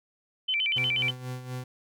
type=tone with vibrato; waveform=sine; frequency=2672 Hz; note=E7; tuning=23 cents sharp; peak=-24 dBFS; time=0.48-1.11 s; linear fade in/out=10 ms; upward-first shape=square; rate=8.3 Hz; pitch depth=230 cents each way
type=tone with tremolo; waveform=40% pulse; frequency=126.7 Hz; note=B2; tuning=45 cents sharp; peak=-31 dBFS; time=0.76-1.64 s; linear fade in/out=5 ms; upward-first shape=sine; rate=4.1 Hz; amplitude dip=65%
effects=none